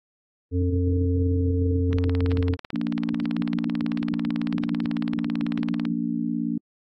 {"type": "harmonic tone", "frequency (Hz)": 89.5, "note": "F2", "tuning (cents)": 43, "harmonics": [1, 3, 5], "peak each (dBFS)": [-21, -26, -30], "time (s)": [0.51, 2.57], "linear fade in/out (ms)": 50}
{"type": "click train", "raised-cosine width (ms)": 0.3, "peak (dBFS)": -18, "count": 72, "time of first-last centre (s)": [1.93, 5.853], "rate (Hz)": 18.1}
{"type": "chord", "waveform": "sine", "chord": "Bb major", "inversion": "second", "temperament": "just", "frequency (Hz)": [174.81, 233.1, 291.4], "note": ["F3", "Bb3", "D4"], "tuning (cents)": [2, 0, -13], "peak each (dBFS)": [-31, -26, -28], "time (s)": [2.73, 6.58], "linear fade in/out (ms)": 5}
{"effects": ["AAC 32 kbps"]}